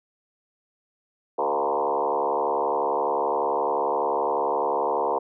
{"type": "tone with frequency modulation", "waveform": "sine", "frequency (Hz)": 700, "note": "F5", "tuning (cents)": 4, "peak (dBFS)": -21, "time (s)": [1.38, 5.19], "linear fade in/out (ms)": 10, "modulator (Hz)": 71.6, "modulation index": 4.4, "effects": []}